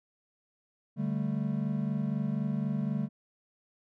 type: chord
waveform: triangle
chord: D suspended fourth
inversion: none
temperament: equal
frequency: 146.83 / 196 / 220 Hz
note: D3 / G3 / A3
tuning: 0 / 0 / 0 cents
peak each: -31 dBFS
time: 0.96-3.09 s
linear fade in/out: 50 ms
effects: none